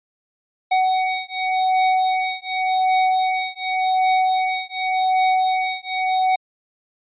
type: beating tone pair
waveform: square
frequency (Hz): 748 / 748.88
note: F#5 / F#5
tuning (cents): +19 / +21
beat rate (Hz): 0.88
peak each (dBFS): -21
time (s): 0.71-6.36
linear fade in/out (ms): 10
effects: resampled to 8000 Hz